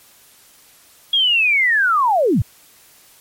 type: linear sweep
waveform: sine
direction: down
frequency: 3322 to 72.9 Hz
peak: -12 dBFS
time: 1.13-2.42 s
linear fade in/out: 5 ms
effects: white hiss -49 dBFS RMS until 3.2 s + MP3 64 kbps